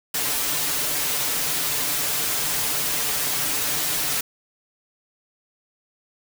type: noise with comb filter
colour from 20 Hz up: white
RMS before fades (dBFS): -24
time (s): 0.14-4.21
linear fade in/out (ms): 5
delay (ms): 6.8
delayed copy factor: +0.75
effects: none